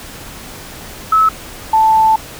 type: tone pair in turn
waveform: sine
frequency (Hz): 1298 / 880.2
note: E6 / A5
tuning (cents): -27 / 0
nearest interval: perfect fifth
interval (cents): 673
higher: first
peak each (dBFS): -7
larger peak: neither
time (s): 1.12-1.29 / 1.73-2.16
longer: second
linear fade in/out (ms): 5
effects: pink hiss -32 dBFS RMS until 2.39 s